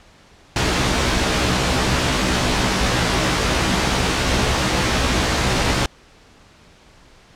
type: noise with comb filter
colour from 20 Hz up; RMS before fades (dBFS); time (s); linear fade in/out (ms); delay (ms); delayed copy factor
pink; -18; 0.56-5.86; 2; 16; +1
effects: pink hiss -49 dBFS RMS until 7.35 s + low-pass 6000 Hz 12 dB/octave